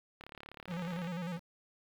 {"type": "click train", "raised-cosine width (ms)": 0.3, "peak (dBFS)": -30, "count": 32, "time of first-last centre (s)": [0.21, 1.074], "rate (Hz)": 35.9}
{"type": "tone with vibrato", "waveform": "square", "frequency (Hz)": 174.61, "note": "F3", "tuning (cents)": 0, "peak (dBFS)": -36, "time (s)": [0.67, 1.4], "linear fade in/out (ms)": 50, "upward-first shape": "square", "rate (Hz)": 10, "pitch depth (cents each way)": 74}
{"effects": ["low-pass 4000 Hz 12 dB/octave", "9-bit"]}